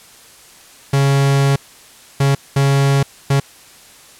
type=tone bursts at uneven times; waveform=45% pulse; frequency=138.5 Hz; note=C#3; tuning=1 cent flat; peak=-11 dBFS; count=4; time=0.93-1.56 / 2.2-2.35 / 2.56-3.03 / 3.3-3.4 s; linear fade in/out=5 ms; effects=white hiss -43 dBFS RMS until 4.19 s + low-pass 11000 Hz 12 dB/octave